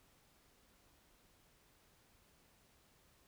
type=silence; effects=pink hiss -70 dBFS RMS until 3.27 s